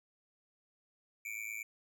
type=tone with amplitude modulation; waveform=square; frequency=2330 Hz; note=D7; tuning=14 cents flat; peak=-36 dBFS; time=1.25-1.63 s; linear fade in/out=5 ms; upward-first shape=sine; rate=109 Hz; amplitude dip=100%; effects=none